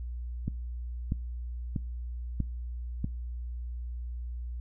click train, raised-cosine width 5 ms, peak -17 dBFS, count 5, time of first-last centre 0.48-3.044 s, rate 1.56 Hz, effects noise-tail reverb RT60 0.4 s tail -24 dB re dry + added 60 Hz sine -34 dBFS peak until 4.6 s

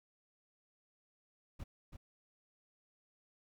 brown noise with echo, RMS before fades -44 dBFS, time 1.59-1.64 s, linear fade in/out 10 ms, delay 330 ms, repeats 1, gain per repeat -6 dB, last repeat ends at 1.97 s, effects none

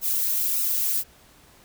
violet noise with flanger, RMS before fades -24 dBFS, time 0.01-1.04 s, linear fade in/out 50 ms, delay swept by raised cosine 0.74 to 3.24 ms, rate 1.7 Hz, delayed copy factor +0.65, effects pink hiss -54 dBFS RMS until 1.64 s

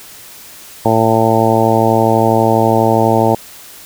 harmonic tone, 112.2 Hz, A2, 34 cents sharp, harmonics 1 / 2 / 3 / 4 / 5 / 6 / 7 / 8, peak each -17 / -17 / -17 / -17 / -17 / -17 / -17 / -17 dBFS, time 0.85-3.35 s, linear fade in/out 5 ms, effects white hiss -36 dBFS RMS until 3.85 s

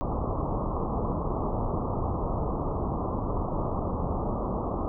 pink low-pass noise, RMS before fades -29 dBFS, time 0.01-4.88 s, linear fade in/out 0 ms, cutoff 1200 Hz, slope 96 dB/octave, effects none

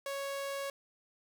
sawtooth tone, 554.4 Hz, C#5, in tune, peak -32 dBFS, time 0.06-0.7 s, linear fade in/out 2 ms, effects none

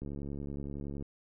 click train, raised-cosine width 3 ms, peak -28 dBFS, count 72, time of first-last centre 0.02-1.024 s, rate 70.7 Hz, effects none

